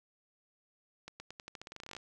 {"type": "accelerating click train", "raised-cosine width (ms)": 0.2, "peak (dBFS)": -28, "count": 18, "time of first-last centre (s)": [1.08, 1.966], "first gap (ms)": 120, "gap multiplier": 0.88, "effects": []}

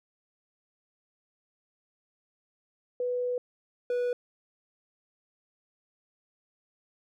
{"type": "tone pair in turn", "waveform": ["sine", "triangle"], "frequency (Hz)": [493.9, 489.6], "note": ["B4", "B4"], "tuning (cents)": [0, -15], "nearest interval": "unison", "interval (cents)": 15, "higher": "first", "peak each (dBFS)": [-27, -24], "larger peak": "second", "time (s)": [[3, 3.38], [3.9, 4.13]], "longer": "first", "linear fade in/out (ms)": 2, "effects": []}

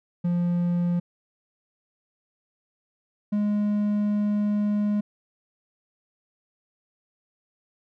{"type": "tone pair in turn", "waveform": "triangle", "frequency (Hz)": [174.61, 207.6], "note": ["F3", "G#3"], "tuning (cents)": [0, 0], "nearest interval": "minor third", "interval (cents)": 300, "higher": "second", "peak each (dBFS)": -19, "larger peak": "neither", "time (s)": [[0.24, 1], [3.32, 5.01]], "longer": "second", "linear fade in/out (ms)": 10, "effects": []}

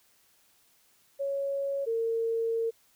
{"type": "tone pair in turn", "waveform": "sine", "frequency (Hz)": [555, 456.1], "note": ["C#5", "A#4"], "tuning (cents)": [2, -38], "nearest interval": "minor third", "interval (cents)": 340, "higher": "first", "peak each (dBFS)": [-28, -26], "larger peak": "second", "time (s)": [[1.19, 1.86], [1.86, 2.71]], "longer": "second", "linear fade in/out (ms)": 20, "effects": ["white hiss -65 dBFS RMS until 2.95 s"]}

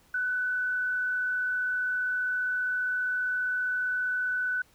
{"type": "tone with frequency modulation", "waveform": "sine", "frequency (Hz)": 1495, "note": "F#6", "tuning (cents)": 17, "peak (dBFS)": -26, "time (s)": [0.14, 4.62], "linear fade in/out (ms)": 5, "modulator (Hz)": 35.1, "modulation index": 0.39, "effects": ["pink hiss -62 dBFS RMS until 4.74 s"]}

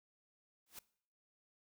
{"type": "noise with exponential growth", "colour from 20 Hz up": "white", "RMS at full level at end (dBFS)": -45, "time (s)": [0.66, 0.79], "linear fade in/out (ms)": 5, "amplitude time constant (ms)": 28, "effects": ["noise-tail reverb RT60 0.6 s tail -21 dB re dry"]}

